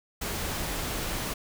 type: noise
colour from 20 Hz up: pink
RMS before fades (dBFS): -32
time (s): 0.21-1.34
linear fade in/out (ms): 10
effects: none